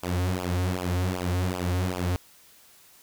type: tone with flanger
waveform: sawtooth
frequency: 90.4 Hz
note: F#2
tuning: 40 cents flat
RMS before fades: -27 dBFS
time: 0.03-2.16 s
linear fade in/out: 0 ms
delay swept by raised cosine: 0.49 to 5.19 ms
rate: 2.6 Hz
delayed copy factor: -0.95
effects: white hiss -55 dBFS RMS until 3.02 s